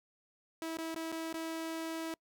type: tone with dropouts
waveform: sawtooth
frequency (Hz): 325.1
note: E4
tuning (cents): -24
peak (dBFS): -33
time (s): 0.62-2.14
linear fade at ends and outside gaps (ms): 1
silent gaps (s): 0.771-0.785 / 0.945-0.96 / 1.118-1.125 / 1.327-1.341
effects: noise-tail reverb RT60 0.1 s tail -26 dB re dry